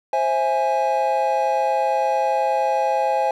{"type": "chord", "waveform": "triangle", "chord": "C augmented", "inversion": "none", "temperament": "equal with one note detuned", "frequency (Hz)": [528.7, 659.3, 830.6], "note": ["C5", "E5", "G#5"], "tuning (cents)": [18, 0, 0], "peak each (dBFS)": [-21, -22, -18], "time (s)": [0.13, 3.31], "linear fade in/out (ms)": 2, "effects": []}